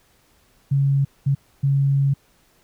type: tone bursts at uneven times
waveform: sine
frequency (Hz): 138.59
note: C#3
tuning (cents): 0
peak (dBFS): -15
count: 3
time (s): 0.71-1.05 / 1.26-1.35 / 1.63-2.14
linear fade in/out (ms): 10
effects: pink hiss -59 dBFS RMS until 2.63 s